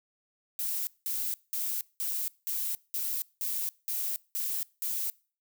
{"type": "noise bursts", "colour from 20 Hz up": "violet", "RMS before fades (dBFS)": -32, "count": 10, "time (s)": [0.59, 5.1], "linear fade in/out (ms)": 0, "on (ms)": 280, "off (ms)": 190, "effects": ["noise-tail reverb RT60 0.4 s tail -24 dB re dry"]}